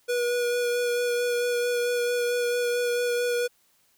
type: tone with vibrato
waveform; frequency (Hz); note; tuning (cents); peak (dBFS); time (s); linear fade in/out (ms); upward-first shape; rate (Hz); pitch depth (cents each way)
square; 484.1; B4; -35; -24; 0.08-3.48; 20; sine; 4.5; 14
effects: white hiss -65 dBFS RMS until 3.97 s